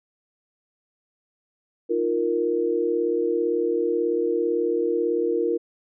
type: chord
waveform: sine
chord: Eb suspended second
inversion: none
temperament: equal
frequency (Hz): 311.1 / 349.2 / 466.2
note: Eb4 / F4 / Bb4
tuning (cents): 0 / 0 / 0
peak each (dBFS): -29 / -24 / -23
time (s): 1.89-5.58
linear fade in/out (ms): 20
effects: none